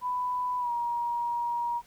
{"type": "tone with pitch glide", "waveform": "sine", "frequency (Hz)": [994, 949.7], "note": ["B5", "A#5"], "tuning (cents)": [11, 32], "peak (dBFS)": -27, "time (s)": [0.01, 1.82], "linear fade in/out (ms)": 50, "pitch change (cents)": -79, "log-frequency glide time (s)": [0.59, 0.71], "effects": ["pink hiss -59 dBFS RMS until 1.86 s"]}